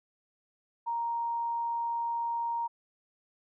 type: tone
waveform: sine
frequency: 934 Hz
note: A#5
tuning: 3 cents sharp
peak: -29 dBFS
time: 0.86-2.68 s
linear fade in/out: 20 ms
effects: none